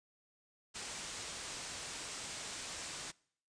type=low-pass noise; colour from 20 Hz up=white; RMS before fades=-45 dBFS; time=0.74-3.12 s; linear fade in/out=20 ms; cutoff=8900 Hz; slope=48 dB/octave; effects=noise-tail reverb RT60 0.6 s tail -24 dB re dry + resampled to 22050 Hz